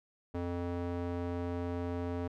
square tone with band-pass filter, 87.31 Hz, F2, in tune, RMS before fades -36 dBFS, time 0.34-2.28 s, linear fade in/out 10 ms, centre 410 Hz, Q 0.76, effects none

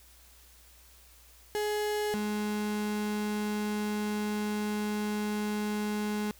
35% pulse tone pair in turn, 419.8 / 209.9 Hz, G#4 / G#3, +19 / +19 cents, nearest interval octave, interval 1200 cents, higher first, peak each -27 / -28 dBFS, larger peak first, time 1.55-2.14 / 2.14-6.31 s, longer second, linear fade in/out 0 ms, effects added 60 Hz sine -58 dBFS peak until 6.39 s + white hiss -58 dBFS RMS until 6.39 s

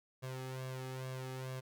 sawtooth tone with flanger, 130 Hz, C3, 11 cents flat, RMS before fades -43 dBFS, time 0.22-1.61 s, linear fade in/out 20 ms, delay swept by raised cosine 1.8 to 2.4 ms, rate 2.3 Hz, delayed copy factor +0.75, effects none

